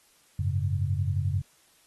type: chord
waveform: sine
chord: F# suspended second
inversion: none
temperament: equal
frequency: 92.5 / 103.83 / 138.59 Hz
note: F#2 / G#2 / C#3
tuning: 0 / 0 / 0 cents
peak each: -27 / -30 / -30 dBFS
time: 0.39-1.42 s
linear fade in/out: 5 ms
effects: white hiss -62 dBFS RMS until 1.86 s + AAC 32 kbps